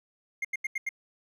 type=tone bursts; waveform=triangle; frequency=2124 Hz; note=C7; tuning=25 cents sharp; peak=-26 dBFS; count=5; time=0.42-0.891 s; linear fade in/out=5 ms; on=27 ms; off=84 ms; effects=none